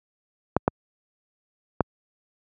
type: clicks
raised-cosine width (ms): 1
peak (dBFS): -4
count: 3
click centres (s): 0.566 / 0.679 / 1.807
effects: high-pass 80 Hz 12 dB/octave